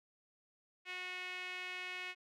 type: tone with band-pass filter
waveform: sawtooth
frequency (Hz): 364.9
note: F#4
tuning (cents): -24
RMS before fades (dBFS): -44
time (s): 0.85-2.15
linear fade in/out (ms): 50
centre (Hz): 2400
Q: 3.6
effects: none